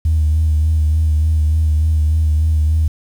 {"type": "tone with vibrato", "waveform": "sine", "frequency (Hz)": 77.9, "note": "D#2", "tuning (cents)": 3, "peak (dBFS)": -10, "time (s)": [0.05, 2.88], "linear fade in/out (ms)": 5, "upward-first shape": "sine", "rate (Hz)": 3.4, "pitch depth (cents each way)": 37, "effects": ["tanh soft clip ceiling -7 dBFS", "7-bit"]}